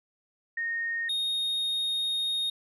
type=tone pair in turn; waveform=sine / triangle; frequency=1850 / 3713 Hz; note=A#6 / A#7; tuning=-14 / -8 cents; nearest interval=octave; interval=1206 cents; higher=second; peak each=-28 / -25 dBFS; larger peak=second; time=0.57-1.09 / 1.09-2.5 s; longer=second; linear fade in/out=5 ms; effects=resampled to 32000 Hz